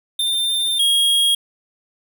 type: tone pair in turn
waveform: square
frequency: 3597 / 3275 Hz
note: A7 / G#7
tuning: +37 / -25 cents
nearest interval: major second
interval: 162 cents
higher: first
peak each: -18 / -14 dBFS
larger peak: second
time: 0.19-0.79 / 0.79-1.35 s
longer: first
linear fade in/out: 5 ms
effects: none